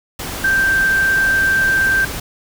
sine tone in noise, 1568 Hz, G6, in tune, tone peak -12 dBFS, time 0.44-2.05 s, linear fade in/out 5 ms, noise pink, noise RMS -26 dBFS, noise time 0.19-2.2 s, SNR +11 dB, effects none

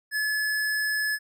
square tone, 1714 Hz, A6, 46 cents flat, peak -25 dBFS, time 0.11-1.19 s, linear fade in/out 50 ms, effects none

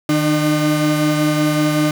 35% pulse tone pair together, 153.3 / 301.3 Hz, D#3 / D4, -25 / +44 cents, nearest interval octave, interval 1169 cents, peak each -17 / -14 dBFS, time 0.09-1.91 s, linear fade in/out 2 ms, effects none

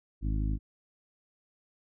harmonic tone, 52.4 Hz, G#1, 16 cents sharp, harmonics 1 / 2 / 3 / 4 / 5 / 6, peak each -28 / -35 / -39 / -42 / -40 / -44 dBFS, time 0.21-0.59 s, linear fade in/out 50 ms, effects none

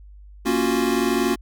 square chord, Gb major seventh, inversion first, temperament equal, 233.1 / 277.2 / 349.2 / 370 Hz, Bb3 / Db4 / F4 / Gb4, 0 / 0 / 0 / 0 cents, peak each -25 dBFS, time 0.45-1.36 s, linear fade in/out 20 ms, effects added 50 Hz sine -41 dBFS peak until 1.41 s

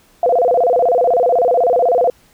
sine tone with vibrato, 586 Hz, D5, 4 cents flat, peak -10 dBFS, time 0.23-2.1 s, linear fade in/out 2 ms, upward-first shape square, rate 16 Hz, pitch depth 280 cents each way, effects pink hiss -52 dBFS RMS until 2.33 s

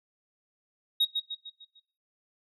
sine tone with echo, 3773 Hz, A#7, 20 cents sharp, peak -18 dBFS, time 1-1.05 s, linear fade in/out 10 ms, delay 150 ms, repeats 5, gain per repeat -7 dB, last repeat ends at 1.8 s, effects noise-tail reverb RT60 0.4 s tail -18 dB re dry + tanh soft clip ceiling -20 dBFS

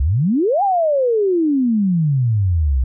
sine exponential two-way sweep, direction up then down, 60.4 to 825 to 60.4 Hz, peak -13 dBFS, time 0-2.84 s, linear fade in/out 5 ms, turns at 0.63 s, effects none

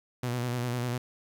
sawtooth tone with vibrato, 122.4 Hz, B2, 15 cents flat, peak -25 dBFS, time 0.23-0.98 s, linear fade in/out 5 ms, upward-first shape square, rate 10 Hz, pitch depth 38 cents each way, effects 10-bit

